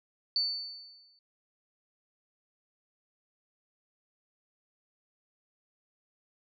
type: tone with exponential decay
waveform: sine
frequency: 4500 Hz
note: C#8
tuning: 25 cents sharp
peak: -24 dBFS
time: 0.36-1.19 s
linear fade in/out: 1 ms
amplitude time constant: 180 ms
effects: none